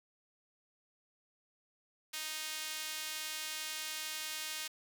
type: tone with high-pass filter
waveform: sawtooth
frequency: 311.1 Hz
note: D#4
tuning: in tune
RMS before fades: -41 dBFS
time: 2.13-4.68 s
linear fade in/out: 10 ms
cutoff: 2700 Hz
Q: 0.76
effects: none